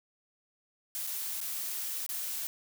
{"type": "noise with dropouts", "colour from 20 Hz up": "blue", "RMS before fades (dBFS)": -36, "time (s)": [0.95, 2.47], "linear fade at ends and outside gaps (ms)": 0, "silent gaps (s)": [[1.067, 1.073], [1.404, 1.413], [2.064, 2.091]], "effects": []}